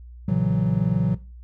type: chord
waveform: triangle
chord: F# dominant seventh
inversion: first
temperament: equal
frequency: 116.54 / 138.59 / 164.81 / 185 Hz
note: A#2 / C#3 / E3 / F#3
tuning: 0 / 0 / 0 / 0 cents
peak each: -24 / -24 / -22 / -20 dBFS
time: 0.28-1.15 s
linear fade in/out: 5 ms
effects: noise-tail reverb RT60 0.3 s tail -17 dB re dry + added 60 Hz sine -39 dBFS peak until 1.43 s